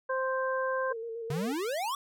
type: harmonic tone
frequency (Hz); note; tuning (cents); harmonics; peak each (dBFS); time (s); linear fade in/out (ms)
523.3; C5; 0; 1 / 2 / 3; -30 / -33 / -35; 0.09-0.93; 10
type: tone with vibrato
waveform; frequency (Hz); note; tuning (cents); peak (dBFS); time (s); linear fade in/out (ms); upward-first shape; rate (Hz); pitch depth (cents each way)
sine; 457.7; A#4; -32; -35; 0.9-1.53; 10; square; 7.9; 30
type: exponential sweep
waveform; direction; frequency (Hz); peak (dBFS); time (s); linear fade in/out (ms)
square; up; 133.3 to 1166; -31; 1.3-1.95; 2
effects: none